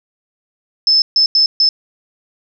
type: tone bursts at uneven times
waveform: sine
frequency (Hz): 5250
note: E8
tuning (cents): -8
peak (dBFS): -8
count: 4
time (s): 0.87-1.02 / 1.16-1.26 / 1.35-1.46 / 1.6-1.69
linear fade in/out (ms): 2
effects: none